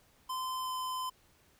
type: tone with pitch glide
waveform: square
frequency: 1030 to 1024.1 Hz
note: C6 to C6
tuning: -28 to -37 cents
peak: -35 dBFS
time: 0.29-1.1 s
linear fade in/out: 10 ms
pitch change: -9 cents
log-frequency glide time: 0.59-0.71 s
effects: pink hiss -66 dBFS RMS until 1.59 s